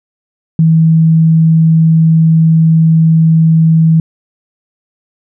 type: tone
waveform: sine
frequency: 161.6 Hz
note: E3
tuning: 34 cents flat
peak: -4 dBFS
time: 0.59-4 s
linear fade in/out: 2 ms
effects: none